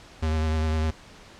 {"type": "tone with vibrato", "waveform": "square", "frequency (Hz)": 78.7, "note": "D#2", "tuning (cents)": 20, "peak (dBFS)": -23, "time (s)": [0.22, 0.91], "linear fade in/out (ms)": 10, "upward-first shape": "triangle", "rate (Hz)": 9.9, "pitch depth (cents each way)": 30, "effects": ["pink hiss -48 dBFS RMS until 1.39 s", "low-pass 6000 Hz 12 dB/octave"]}